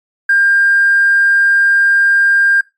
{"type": "tone with tanh clipping", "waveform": "triangle", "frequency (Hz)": 1600, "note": "G6", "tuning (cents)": 35, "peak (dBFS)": -7, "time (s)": [0.29, 2.61], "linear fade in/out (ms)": 5, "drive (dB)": 1, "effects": ["noise-tail reverb RT60 0.2 s tail -18 dB re dry", "MP3 96 kbps"]}